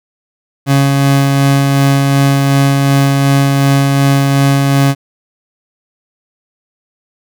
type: tone with tremolo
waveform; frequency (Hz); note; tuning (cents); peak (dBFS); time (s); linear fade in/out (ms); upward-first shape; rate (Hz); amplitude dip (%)
30% pulse; 138.59; C#3; 0; -4; 0.66-4.95; 50; sine; 2.7; 25
effects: none